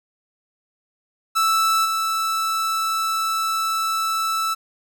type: tone with level steps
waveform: 45% pulse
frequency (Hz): 1318.5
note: E6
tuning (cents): 0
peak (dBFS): -16 / -20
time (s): 1.35-4.55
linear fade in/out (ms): 20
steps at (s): 1.84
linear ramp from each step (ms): 20
effects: none